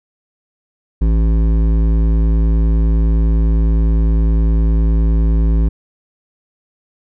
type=tone with hard clipping; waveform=sine; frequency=54.9 Hz; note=A1; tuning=3 cents flat; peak=-12 dBFS; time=1.01-5.69 s; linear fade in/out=10 ms; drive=12 dB; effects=none